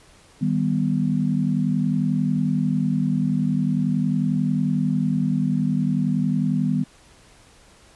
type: chord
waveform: sine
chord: Eb augmented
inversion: none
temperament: equal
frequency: 155.56 / 196 / 246.9 Hz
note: Eb3 / G3 / B3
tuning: 0 / 0 / 0 cents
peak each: -23 dBFS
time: 0.41-6.84 s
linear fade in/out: 10 ms
effects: pink hiss -52 dBFS RMS until 7.95 s + resampled to 24000 Hz